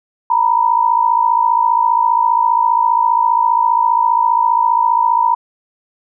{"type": "tone pair together", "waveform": "sine", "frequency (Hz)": [925, 980], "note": ["A#5", "B5"], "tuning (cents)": [-14, -14], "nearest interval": "minor second", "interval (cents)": 100, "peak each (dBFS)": -13, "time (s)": [0.3, 5.35], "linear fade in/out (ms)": 5, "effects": []}